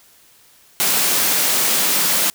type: high-pass noise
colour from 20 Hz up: white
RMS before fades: -17 dBFS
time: 0.8-2.3 s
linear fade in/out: 0 ms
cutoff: 140 Hz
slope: 96 dB/octave
effects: white hiss -51 dBFS RMS until 2.34 s